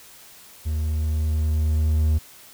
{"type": "tone with level ramp", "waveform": "triangle", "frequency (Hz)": 77.4, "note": "D#2", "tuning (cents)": -9, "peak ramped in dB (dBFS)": [-20, -14], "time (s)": [0.65, 2.19], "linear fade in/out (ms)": 20, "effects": ["white hiss -47 dBFS RMS until 2.53 s"]}